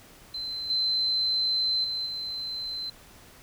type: tone with level steps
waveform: sine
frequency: 4077 Hz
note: C8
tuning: 46 cents flat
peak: -31 / -23 / -28 / -31 dBFS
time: 0.34-2.9 s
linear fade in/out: 5 ms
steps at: 0.7 / 1.84 / 2.06 s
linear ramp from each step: 2 ms
effects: pink hiss -52 dBFS RMS until 3.42 s